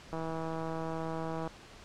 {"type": "click train", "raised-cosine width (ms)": 1, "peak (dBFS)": -24, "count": 219, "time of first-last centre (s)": [0.13, 1.476], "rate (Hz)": 162, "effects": ["pink hiss -52 dBFS RMS until 1.84 s", "low-pass 6000 Hz 12 dB/octave"]}